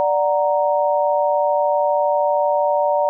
sine chord, D augmented, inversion none, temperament equal, 587.3 / 740 / 932.3 Hz, D5 / F#5 / A#5, 0 / 0 / 0 cents, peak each -17 / -22 / -20 dBFS, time 0-3.09 s, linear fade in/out 0 ms, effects none

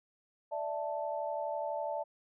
sine chord, D suspended second, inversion none, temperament equal, 587.3 / 659.3 / 880 Hz, D5 / E5 / A5, 0 / 0 / 0 cents, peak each -37 / -38 / -38 dBFS, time 0.51-2.04 s, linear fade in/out 20 ms, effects none

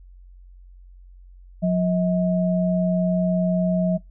sine tone pair together, 179.8 / 636.5 Hz, F#3 / D#5, -49 / +39 cents, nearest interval octave + minor seventh, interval 2188 cents, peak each -18 / -24 dBFS, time 1.62-3.98 s, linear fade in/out 20 ms, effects noise-tail reverb RT60 0.2 s tail -23 dB re dry + added 45 Hz sine -43 dBFS peak until 4.1 s

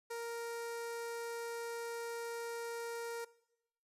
sawtooth tone with notch filter, 466.3 Hz, A#4, 1 cent sharp, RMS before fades -42 dBFS, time 0.1-3.25 s, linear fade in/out 10 ms, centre 3100 Hz, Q 1.9, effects noise-tail reverb RT60 0.9 s tail -21 dB re dry + resampled to 32000 Hz

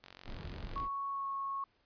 click train, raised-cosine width 0.2 ms, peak -32 dBFS, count 36, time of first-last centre 0.04-0.801 s, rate 46 Hz
brown noise, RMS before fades -43 dBFS, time 0.24-0.89 s, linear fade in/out 50 ms
sine tone with pitch glide, 1108.7 to 1097.9 Hz, C#6 to C#6, 0 to -17 cents, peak -35 dBFS, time 0.76-1.64 s, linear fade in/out 2 ms, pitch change -17 cents, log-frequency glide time 1.1-1.27 s
effects pink hiss -73 dBFS RMS until 1.85 s + resampled to 11025 Hz

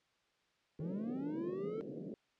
pink band-pass noise, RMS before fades -45 dBFS, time 0.79-2.14 s, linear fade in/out 0 ms, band 150 to 520 Hz, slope 48 dB/octave
triangle linear sweep, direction up, 152.6 to 451.7 Hz, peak -36 dBFS, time 0.8-1.81 s, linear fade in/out 0 ms
effects white hiss -75 dBFS RMS until 2.39 s + low-pass 4000 Hz 12 dB/octave

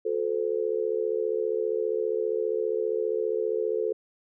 sine tone with amplitude modulation, 439.2 Hz, A4, 3 cents flat, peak -20 dBFS, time 0.05-3.93 s, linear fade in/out 10 ms, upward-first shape sine, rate 75 Hz, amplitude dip 100%, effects none

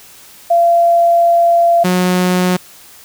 sine / sawtooth tone pair in turn, 684 / 181.6 Hz, F5 / F#3, -36 / -32 cents, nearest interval octave + major seventh, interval 2296 cents, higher first, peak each -7 dBFS, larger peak neither, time 0.5-1.84 / 1.84-2.57 s, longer first, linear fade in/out 10 ms, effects white hiss -40 dBFS RMS until 3.04 s

